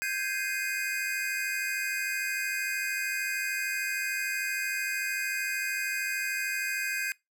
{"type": "chord", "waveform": "square", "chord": "Ab major seventh", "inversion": "third", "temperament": "equal", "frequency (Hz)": [1568, 1661.2, 2093, 2489], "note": ["G6", "Ab6", "C7", "Eb7"], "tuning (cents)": [0, 0, 0, 0], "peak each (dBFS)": [-35, -37, -38, -34], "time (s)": [0.02, 7.12], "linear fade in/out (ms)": 0, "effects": ["noise-tail reverb RT60 0.2 s tail -23 dB re dry"]}